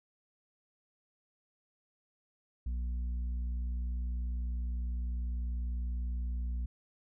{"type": "harmonic tone", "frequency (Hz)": 60.2, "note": "B1", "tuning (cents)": -44, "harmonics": [1, 3, 4], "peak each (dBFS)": [-32, -52, -54], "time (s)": [2.66, 6.66], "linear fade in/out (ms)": 5, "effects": []}